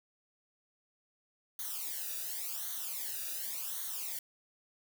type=noise with flanger; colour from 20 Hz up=blue; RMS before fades=-39 dBFS; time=1.59-4.19 s; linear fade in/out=2 ms; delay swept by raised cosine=0.39 to 0.95 ms; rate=0.9 Hz; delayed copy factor=-1; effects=none